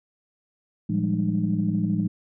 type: tone cluster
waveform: sine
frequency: 112.5 / 172.9 / 192.8 / 205.4 / 304.5 Hz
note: A2 / F3 / G3 / G#3 / D#4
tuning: +39 / -17 / -28 / -19 / -37 cents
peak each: -29 / -25 / -28 / -26 / -31 dBFS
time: 0.89-2.08 s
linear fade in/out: 10 ms
effects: tanh soft clip ceiling -10 dBFS